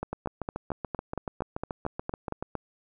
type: two click trains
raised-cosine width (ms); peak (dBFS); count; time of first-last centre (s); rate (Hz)
1; -18 / -17; 17 / 12; 0.13-2.426 / 0.03-2.553; 6.97 / 4.36
effects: none